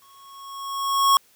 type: tone with exponential growth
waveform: square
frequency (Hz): 1100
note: C#6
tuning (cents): -14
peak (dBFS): -13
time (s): 0.02-1.17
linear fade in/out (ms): 1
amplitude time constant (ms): 250
effects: white hiss -58 dBFS RMS until 1.35 s